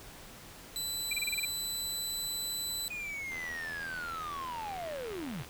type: tone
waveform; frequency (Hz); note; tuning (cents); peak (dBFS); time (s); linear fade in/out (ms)
20% pulse; 3990; B7; +17; -28; 0.76-2.88; 0
type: tone bursts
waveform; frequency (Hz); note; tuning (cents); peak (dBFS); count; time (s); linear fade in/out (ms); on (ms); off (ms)
sine; 2375; D7; +19; -30; 7; 1.11-1.452; 5; 24; 29
type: linear sweep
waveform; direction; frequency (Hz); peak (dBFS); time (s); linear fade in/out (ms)
triangle; down; 2489 to 119.4; -35; 2.9-5.43; 10
type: click train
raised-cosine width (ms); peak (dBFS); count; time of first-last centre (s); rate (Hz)
0.3; -29; 176; 3.32-5.446; 82.3
effects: pink hiss -50 dBFS RMS until 5.49 s